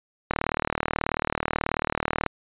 click train, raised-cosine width 0.5 ms, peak -8 dBFS, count 76, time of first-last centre 0.31-2.263 s, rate 38.4 Hz, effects resampled to 8000 Hz

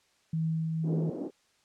sine tone with tremolo, 161 Hz, E3, 41 cents flat, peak -26 dBFS, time 0.33-1.1 s, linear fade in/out 5 ms, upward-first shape triangle, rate 2 Hz, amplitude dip 30%
white band-pass noise, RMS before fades -36 dBFS, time 0.83-1.31 s, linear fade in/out 50 ms, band 240 to 420 Hz, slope 24 dB/octave
effects white hiss -68 dBFS RMS until 1.64 s + low-pass 7000 Hz 12 dB/octave

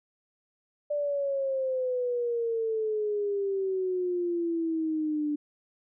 sine exponential sweep, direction down, 590 to 293.7 Hz, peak -26 dBFS, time 0.9-5.36 s, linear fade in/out 10 ms, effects none

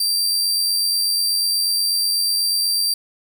sawtooth tone with amplitude modulation, 4699 Hz, D8, in tune, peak -13 dBFS, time 0-2.94 s, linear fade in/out 5 ms, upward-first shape sine, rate 88.2 Hz, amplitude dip 30%, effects none

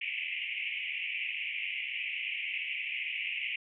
pink band-pass noise, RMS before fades -36 dBFS, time 0.01-3.56 s, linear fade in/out 5 ms, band 2100 to 2900 Hz, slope 96 dB/octave, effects none

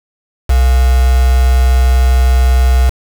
sine tone with quantisation, 63.4 Hz, B1, 46 cents sharp, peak -6 dBFS, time 0.49-2.9 s, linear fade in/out 10 ms, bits 3, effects none

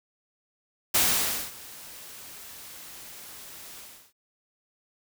white noise with ADSR envelope, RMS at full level -21 dBFS, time 0.94-4.13 s, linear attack 10 ms, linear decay 560 ms, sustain -23 dB, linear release 340 ms, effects none

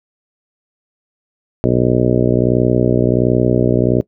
harmonic tone, 61.4 Hz, B1, 9 cents flat, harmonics 1 / 2 / 3 / 4 / 5 / 6 / 7 / 8 / 9 / 10, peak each -27 / -17 / -20 / -18 / -20 / -17 / -19 / -26 / -23 / -23 dBFS, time 1.64-4.01 s, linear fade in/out 0 ms, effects noise-tail reverb RT60 0.1 s tail -21 dB re dry

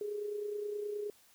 sine tone with amplitude modulation, 415.3 Hz, G#4, in tune, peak -33 dBFS, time 0.01-1.1 s, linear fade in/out 2 ms, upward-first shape sine, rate 29.6 Hz, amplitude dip 50%, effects white hiss -64 dBFS RMS until 1.34 s

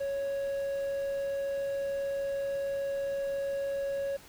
triangle tone, 554.4 Hz, C#5, in tune, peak -28 dBFS, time 0-4.17 s, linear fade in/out 10 ms, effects pink hiss -53 dBFS RMS until 4.28 s

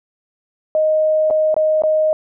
sine tone with dropouts, 622.3 Hz, D#5, in tune, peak -12 dBFS, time 0.75-2.13 s, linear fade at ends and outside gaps 1 ms, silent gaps 1.302-1.308 / 1.543-1.565 / 1.821-1.836 s, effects none

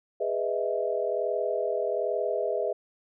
sine chord, E major seventh, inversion first, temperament just, 412 / 494.4 / 618.1 / 659.3 Hz, G#4 / B4 / D#5 / E5, -14 / +2 / -12 / 0 cents, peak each -31 dBFS, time 0.2-2.73 s, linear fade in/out 10 ms, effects none

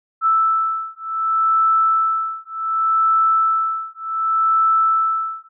sine beating tone pair, 1318.5 / 1319.17 Hz, E6 / E6, 0 / +1 cents, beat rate 0.67 Hz, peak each -18 dBFS, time 0.21-5.49 s, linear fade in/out 50 ms, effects none

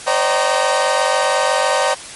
30% pulse tone cluster, 520 / 568 / 614 / 770 / 931 Hz, C5 / C#5 / D#5 / G5 / A#5, -11 / +42 / -23 / -31 / -2 cents, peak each -18 dBFS, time 0.06-1.95 s, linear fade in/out 20 ms, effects white hiss -33 dBFS RMS until 2.15 s + MP3 48 kbps

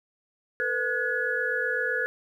sine tone cluster, 453.2 / 501 / 1457 / 1694 Hz, A#4 / B4 / F#6 / G#6, -49 / +25 / -27 / +34 cents, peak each -34 / -32 / -29 / -28 dBFS, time 0.6-2.06 s, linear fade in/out 0 ms, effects 10-bit

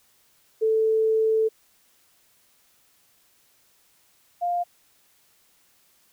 sine tone pair in turn, 441 / 702.1 Hz, A4 / F5, +4 / +9 cents, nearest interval minor sixth, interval 805 cents, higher second, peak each -18 / -22 dBFS, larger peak first, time 0.61-1.49 / 4.41-4.64 s, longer first, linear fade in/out 20 ms, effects white hiss -62 dBFS RMS until 6.12 s

